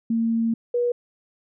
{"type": "tone pair in turn", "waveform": "sine", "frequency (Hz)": [228.2, 483.5], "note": ["A#3", "B4"], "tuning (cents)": [-37, -37], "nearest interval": "octave + minor second", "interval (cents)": 1300, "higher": "second", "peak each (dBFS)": -19, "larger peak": "neither", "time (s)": [[0.1, 0.54], [0.74, 0.92]], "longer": "first", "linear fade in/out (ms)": 5, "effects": []}